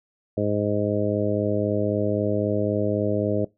harmonic tone, 103.83 Hz, G#2, in tune, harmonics 1 / 2 / 3 / 4 / 5 / 6, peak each -28 / -28 / -28 / -28 / -28 / -28 dBFS, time 0.37-3.45 s, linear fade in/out 5 ms, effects noise-tail reverb RT60 0.2 s tail -21 dB re dry

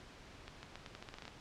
accelerating click train, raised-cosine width 0.2 ms, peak -29 dBFS, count 12, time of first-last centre 0.48-1.28 s, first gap 150 ms, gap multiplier 0.84, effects pink hiss -55 dBFS RMS until 1.4 s + low-pass 5000 Hz 12 dB/octave

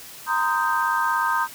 sine chord, C minor seventh, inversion third, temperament equal with one note detuned, 932.3 / 1029.1 / 1244.5 / 1568 Hz, Bb5 / C6 / Eb6 / G6, 0 / -29 / 0 / 0 cents, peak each -24 / -26 / -25 / -25 dBFS, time 0.26-1.48 s, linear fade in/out 50 ms, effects white hiss -41 dBFS RMS until 1.54 s

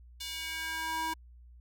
square tone with high-pass filter sweep, 321.9 Hz, E4, 41 cents flat, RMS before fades -36 dBFS, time 0.2-1.14 s, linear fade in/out 10 ms, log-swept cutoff 3600 to 720 Hz, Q 1.8, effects added 60 Hz sine -51 dBFS peak until 1.6 s

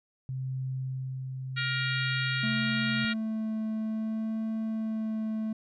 sine tone with tremolo, 130.81 Hz, C3, in tune, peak -30 dBFS, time 0.29-3.05 s, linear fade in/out 0 ms, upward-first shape sine, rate 0.69 Hz, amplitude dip 35%
harmonic tone, 470.9 Hz, A#4, 18 cents sharp, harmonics 3 / 4 / 5 / 6 / 7 / 8 / 9, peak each -33 / -35 / -37 / -39 / -40 / -41 / -42 dBFS, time 1.56-3.14 s, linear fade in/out 20 ms
triangle tone with vibrato, 220 Hz, A3, in tune, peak -27 dBFS, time 2.43-5.53 s, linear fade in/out 5 ms, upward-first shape sine, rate 0.6 Hz, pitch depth 10 cents each way
effects none

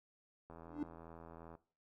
click train, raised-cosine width 1 ms, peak -39 dBFS, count 88, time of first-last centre 0.5-1.552 s, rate 82.7 Hz
triangle tone with exponential growth, 294.8 Hz, D4, 7 cents sharp, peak -30 dBFS, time 0.65-0.83 s, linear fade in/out 2 ms, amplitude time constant 37 ms
effects noise-tail reverb RT60 0.4 s tail -18 dB re dry

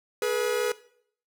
45% pulse tone pair together, 421.5 / 486.7 Hz, G#4 / B4, +26 / -25 cents, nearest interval major second, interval 249 cents, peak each -27 / -27 dBFS, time 0.22-0.72 s, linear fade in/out 2 ms, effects noise-tail reverb RT60 0.6 s tail -18 dB re dry

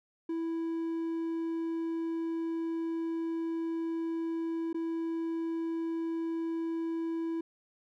triangle tone with dropouts, 329.6 Hz, E4, in tune, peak -29 dBFS, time 0.29-7.41 s, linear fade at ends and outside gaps 5 ms, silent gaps 4.73-4.744 s, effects none

